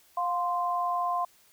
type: tone pair together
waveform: sine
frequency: 707.6 / 1042 Hz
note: F5 / C6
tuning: +23 / -7 cents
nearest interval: perfect fifth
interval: 670 cents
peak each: -29 / -28 dBFS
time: 0.17-1.25 s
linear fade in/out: 5 ms
effects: white hiss -61 dBFS RMS until 1.52 s